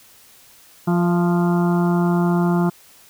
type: harmonic tone with a mistuned harmonic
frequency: 174.61 Hz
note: F3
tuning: in tune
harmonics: 1 / 2 / 4 / 5 / 6 / 7 / 8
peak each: -16 / -22 / -28 / -30 / -32 / -33 / -34 dBFS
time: 0.87-2.7 s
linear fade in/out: 10 ms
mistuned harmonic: 4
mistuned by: -24 cents
effects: white hiss -49 dBFS RMS until 3.09 s